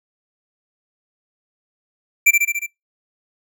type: tone with echo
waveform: square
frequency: 2349 Hz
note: D7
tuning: in tune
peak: -9 dBFS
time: 2.26-2.31 s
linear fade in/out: 10 ms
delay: 71 ms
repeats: 5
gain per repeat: -3 dB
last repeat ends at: 2.665 s
effects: noise-tail reverb RT60 0.2 s tail -26 dB re dry